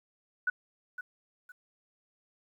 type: tone with echo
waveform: sine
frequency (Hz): 1480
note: F#6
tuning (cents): 0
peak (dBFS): -25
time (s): 0.47-0.5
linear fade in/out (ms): 5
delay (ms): 510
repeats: 2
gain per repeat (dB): -11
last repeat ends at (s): 1.52
effects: 11-bit